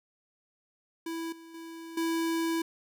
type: tone with level steps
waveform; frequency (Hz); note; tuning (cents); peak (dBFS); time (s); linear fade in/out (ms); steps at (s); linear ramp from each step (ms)
square; 329.6; E4; 0; -34 / -48 / -42 / -28; 1.06-2.62; 5; 1.32 / 1.54 / 1.97; 5
effects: none